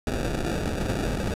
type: noise with sample-and-hold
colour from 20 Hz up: pink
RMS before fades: -27 dBFS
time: 0.07-1.34 s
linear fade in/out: 2 ms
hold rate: 1050 Hz
effects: low-pass 11000 Hz 12 dB/octave